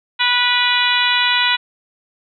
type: harmonic tone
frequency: 490 Hz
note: B4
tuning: 14 cents flat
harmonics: 2 / 3 / 4 / 5 / 6 / 7 / 8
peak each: -21 / -21 / -21 / -21 / -21 / -21 / -21 dBFS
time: 0.19-1.57 s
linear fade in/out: 20 ms
effects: none